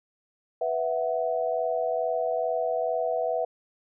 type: chord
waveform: sine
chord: B suspended fourth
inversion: none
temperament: just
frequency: 493.9 / 658.5 / 740.8 Hz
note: B4 / E5 / F#5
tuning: 0 / -2 / +2 cents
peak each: -29 / -27 / -31 dBFS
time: 0.61-3.45 s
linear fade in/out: 5 ms
effects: none